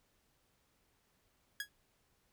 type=tone with exponential decay; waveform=sawtooth; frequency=1661.2 Hz; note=G#6; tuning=in tune; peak=-30 dBFS; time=1.6-1.69 s; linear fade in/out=2 ms; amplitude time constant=19 ms; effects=pink hiss -75 dBFS RMS until 2.32 s